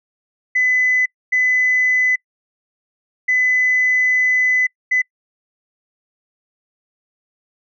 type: tone bursts at uneven times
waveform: sine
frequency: 2009 Hz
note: B6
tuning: 29 cents sharp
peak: -12 dBFS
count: 4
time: 0.55-1.06 / 1.32-2.16 / 3.28-4.67 / 4.91-5.02 s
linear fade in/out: 10 ms
effects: noise-tail reverb RT60 0.1 s tail -26 dB re dry + tanh soft clip ceiling -8 dBFS